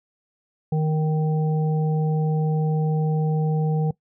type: harmonic tone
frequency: 155.56 Hz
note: D#3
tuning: in tune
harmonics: 1 / 3 / 5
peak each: -19 / -29 / -33 dBFS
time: 0.72-3.91 s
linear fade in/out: 5 ms
effects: noise-tail reverb RT60 0.1 s tail -20 dB re dry